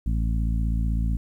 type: harmonic tone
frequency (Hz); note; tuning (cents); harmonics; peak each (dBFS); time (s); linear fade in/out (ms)
55.9; A1; +28; 1 / 2 / 3 / 4 / 5; -22 / -30 / -32 / -34 / -41; 0.06-1.17; 5
effects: 10-bit